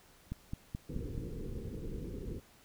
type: click train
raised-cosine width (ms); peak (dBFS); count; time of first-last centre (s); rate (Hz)
5; -25; 5; 0.32-1.178; 4.66
type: low-pass noise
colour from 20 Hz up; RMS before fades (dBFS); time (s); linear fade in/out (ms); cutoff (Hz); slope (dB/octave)
pink; -41; 0.89-2.4; 5; 500; 96
effects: pink hiss -62 dBFS RMS until 2.64 s